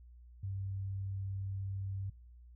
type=tone; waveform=sine; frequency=97.3 Hz; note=G2; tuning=12 cents flat; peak=-36 dBFS; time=0.43-2.1 s; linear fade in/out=5 ms; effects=noise-tail reverb RT60 0.5 s tail -23 dB re dry + added 60 Hz sine -53 dBFS peak until 2.55 s